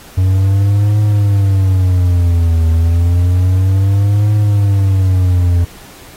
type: tone with vibrato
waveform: triangle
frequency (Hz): 92.5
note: F#2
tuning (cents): 0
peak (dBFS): -6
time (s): 0.17-5.65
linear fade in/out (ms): 10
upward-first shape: triangle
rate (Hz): 0.3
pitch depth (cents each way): 230
effects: pink hiss -38 dBFS RMS until 6.16 s + AAC 48 kbps